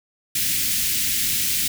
white band-stop noise, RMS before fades -22 dBFS, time 0.35-1.68 s, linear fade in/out 5 ms, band 280 to 2000 Hz, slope 24 dB/octave, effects none

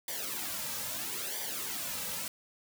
white noise with flanger, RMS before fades -37 dBFS, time 0.08-2.28 s, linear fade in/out 2 ms, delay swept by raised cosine 0.74 to 2.84 ms, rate 0.76 Hz, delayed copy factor -0.75, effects none

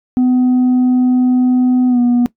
sine tone with pitch glide, 251.7 to 242.7 Hz, B3 to B3, +33 to -30 cents, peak -6 dBFS, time 0.17-2.26 s, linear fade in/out 0 ms, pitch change -63 cents, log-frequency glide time 1.88-1.99 s, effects noise-tail reverb RT60 0.1 s tail -20 dB re dry + tanh soft clip ceiling -8 dBFS

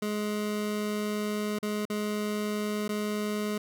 25% pulse tone with dropouts, 209.9 Hz, G#3, 19 cents sharp, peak -25 dBFS, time 0.02-3.58 s, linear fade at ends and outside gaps 5 ms, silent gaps 1.588-1.627 / 1.854-1.899 / 2.88-2.89 s, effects none

